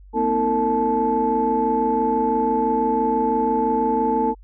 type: tone cluster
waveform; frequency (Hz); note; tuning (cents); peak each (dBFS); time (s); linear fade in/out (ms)
sine; 230.9 / 256.9 / 319.9 / 452.9 / 870; A#3 / C4 / D#4 / A#4 / A5; -16 / -32 / +48 / -50 / -20; -26 / -25 / -27 / -22 / -20; 0.13-4.35; 50
effects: tanh soft clip ceiling -8 dBFS + added 48 Hz sine -42 dBFS peak until 4.43 s